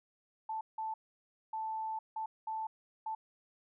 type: tone bursts at uneven times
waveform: sine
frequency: 880 Hz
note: A5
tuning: in tune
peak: -35 dBFS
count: 6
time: 0.49-0.61 / 0.78-0.94 / 1.53-1.99 / 2.16-2.26 / 2.47-2.67 / 3.06-3.15 s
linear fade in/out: 5 ms
effects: none